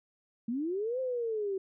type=linear two-way sweep; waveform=sine; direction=up then down; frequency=220 to 526 to 376.4 Hz; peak=-30 dBFS; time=0.48-1.58 s; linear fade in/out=5 ms; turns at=1 s; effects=none